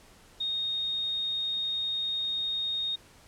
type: tone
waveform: sine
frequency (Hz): 3710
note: A#7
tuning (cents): -9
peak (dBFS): -28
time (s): 0.4-2.96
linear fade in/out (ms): 10
effects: pink hiss -56 dBFS RMS until 3.27 s + low-pass 11000 Hz 12 dB/octave